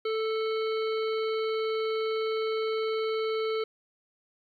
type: harmonic tone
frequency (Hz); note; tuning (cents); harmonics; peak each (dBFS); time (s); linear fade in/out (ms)
440.3; A4; +1; 1 / 3 / 5 / 7 / 9 / 10; -27 / -37 / -41 / -44 / -46 / -47; 0.05-3.64; 5
effects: 11-bit